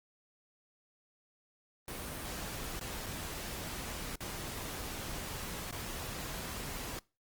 pink noise with dropouts, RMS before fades -41 dBFS, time 1.88-6.99 s, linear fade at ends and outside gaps 1 ms, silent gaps 2.794-2.811 / 3.062-3.066 / 4.157-4.206 / 5.711-5.725 s, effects noise-tail reverb RT60 0.3 s tail -24 dB re dry + Opus 32 kbps

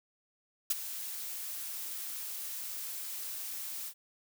blue noise with ADSR envelope, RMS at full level -27 dBFS, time 0.7-3.94 s, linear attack 7 ms, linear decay 27 ms, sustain -13 dB, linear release 71 ms, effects none

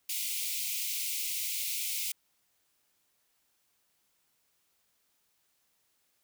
white high-pass noise, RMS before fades -34 dBFS, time 0.09-2.12 s, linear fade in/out 5 ms, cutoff 2100 Hz, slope 96 dB/octave, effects white hiss -74 dBFS RMS until 6.23 s

